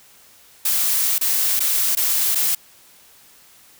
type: noise with dropouts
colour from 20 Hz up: blue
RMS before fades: -19 dBFS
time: 0.65-2.55 s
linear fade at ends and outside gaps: 5 ms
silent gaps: 1.183-1.211 / 1.595-1.603 / 1.952-1.97 / 2.349-2.354 s
effects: white hiss -50 dBFS RMS until 3.79 s